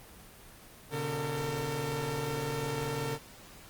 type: tone cluster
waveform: sawtooth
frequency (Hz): 122.5 / 142.7 / 453.6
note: B2 / D3 / A#4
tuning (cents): -14 / -49 / -47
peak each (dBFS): -36 / -32 / -31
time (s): 0.9-3.19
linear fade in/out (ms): 50
effects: pink hiss -52 dBFS RMS until 3.69 s + Opus 24 kbps